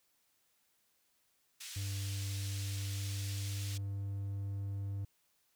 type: band-pass noise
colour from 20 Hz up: white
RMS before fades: -47 dBFS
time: 1.6-3.78 s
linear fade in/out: 10 ms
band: 2400 to 7300 Hz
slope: 12 dB/octave
type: tone with pitch glide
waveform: triangle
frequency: 98.3 to 99.27 Hz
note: G2 to G2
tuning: +5 to +22 cents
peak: -34 dBFS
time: 1.76-5.05 s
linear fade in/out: 5 ms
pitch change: +17 cents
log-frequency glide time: 2.86-3.77 s
effects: white hiss -75 dBFS RMS until 5.55 s